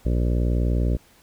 harmonic tone, 60 Hz, B1, 49 cents flat, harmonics 1 / 2 / 3 / 4 / 5 / 6 / 7 / 8 / 9 / 10, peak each -20 / -26 / -30 / -32 / -34 / -36 / -37 / -38 / -39 / -40 dBFS, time 0.05-0.97 s, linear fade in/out 10 ms, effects pink hiss -55 dBFS RMS until 1.22 s

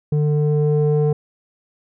square tone with low-pass filter sweep, 149.3 Hz, D3, 29 cents sharp, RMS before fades -17 dBFS, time 0.12-1.13 s, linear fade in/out 5 ms, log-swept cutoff 330 to 520 Hz, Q 2.6, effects none

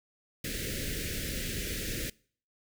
pink band-stop noise, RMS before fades -35 dBFS, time 0.44-2.1 s, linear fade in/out 5 ms, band 540 to 1600 Hz, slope 48 dB/octave, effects noise-tail reverb RT60 0.5 s tail -24 dB re dry

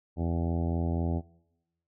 harmonic tone, 84 Hz, E2, 33 cents sharp, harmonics 1 / 2 / 3 / 4 / 5 / 6 / 7 / 8 / 9 / 10, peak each -29 / -33 / -35 / -38 / -42 / -47 / -43 / -46 / -45 / -50 dBFS, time 0.16-1.22 s, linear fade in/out 50 ms, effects noise-tail reverb RT60 0.9 s tail -22 dB re dry

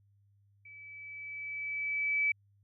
sine tone with level ramp, 2300 Hz, D7, 37 cents flat, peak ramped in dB -49 to -25 dBFS, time 0.65-2.32 s, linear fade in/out 5 ms, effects added 100 Hz sine -64 dBFS peak until 2.63 s

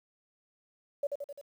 sine tone with echo, 570 Hz, C#5, 48 cents sharp, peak -27 dBFS, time 1.03-1.07 s, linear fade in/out 5 ms, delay 86 ms, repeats 4, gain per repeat -4 dB, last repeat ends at 1.414 s, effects 10-bit

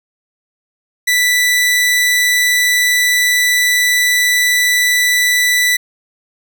sawtooth tone, 1975.5 Hz, B6, in tune, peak -7 dBFS, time 1.07-5.77 s, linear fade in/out 10 ms, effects none

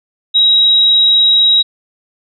sine tone, 3831 Hz, A#7, 47 cents sharp, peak -6 dBFS, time 0.34-1.63 s, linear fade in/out 20 ms, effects none

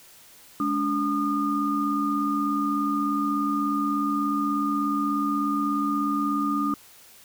sine tone cluster, 211.5 / 288.1 / 1220 Hz, G#3 / D4 / D#6, +32 / -33 / -34 cents, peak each -30 / -25 / -26 dBFS, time 0.6-6.74 s, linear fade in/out 2 ms, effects white hiss -51 dBFS RMS until 7.24 s

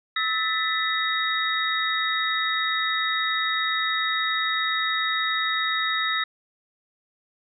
sine tone cluster, 1299 / 1769 / 1988 / 3761 Hz, E6 / A6 / B6 / A#7, -26 / +9 / +11 / +15 cents, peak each -27 / -29 / -28 / -27 dBFS, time 0.16-6.24 s, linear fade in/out 5 ms, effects none

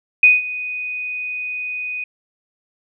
sine tone with ADSR envelope, 2489 Hz, D#7, in tune, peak -5 dBFS, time 0.23-2.04 s, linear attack 4 ms, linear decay 180 ms, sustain -18 dB, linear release 4 ms, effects none

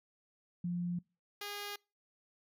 sine / 5% pulse tone pair in turn, 175.3 / 409.3 Hz, F3 / G#4, +7 / -25 cents, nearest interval octave + minor third, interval 1468 cents, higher second, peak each -33 / -29 dBFS, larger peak second, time 0.64-0.99 / 1.41-1.76 s, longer neither, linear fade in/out 5 ms, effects noise-tail reverb RT60 0.3 s tail -26 dB re dry

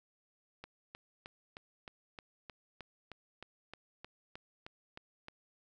click train, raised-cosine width 0.3 ms, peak -30 dBFS, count 16, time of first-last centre 0.64-5.284 s, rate 3.23 Hz, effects none

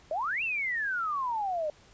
sine exponential two-way sweep, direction up then down, 587.3 to 2780 to 587.3 Hz, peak -28 dBFS, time 0.11-1.7 s, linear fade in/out 2 ms, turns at 0.43 s, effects pink hiss -58 dBFS RMS until 1.93 s + resampled to 16000 Hz

